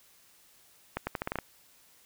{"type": "accelerating click train", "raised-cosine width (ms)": 0.5, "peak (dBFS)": -16, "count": 8, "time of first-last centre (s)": [0.97, 1.387], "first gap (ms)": 100, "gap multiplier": 0.82, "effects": ["white hiss -61 dBFS RMS until 2.05 s"]}